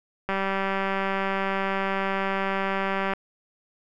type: click train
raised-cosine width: 0.5 ms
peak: -12 dBFS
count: 553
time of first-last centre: 0.29-3.135 s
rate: 194 Hz
effects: none